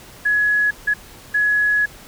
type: tone bursts at uneven times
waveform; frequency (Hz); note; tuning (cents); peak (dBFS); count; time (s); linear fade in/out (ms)
sine; 1685; G#6; +25; -14; 3; 0.25-0.71 / 0.87-0.94 / 1.34-1.86; 10
effects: pink hiss -42 dBFS RMS until 2.07 s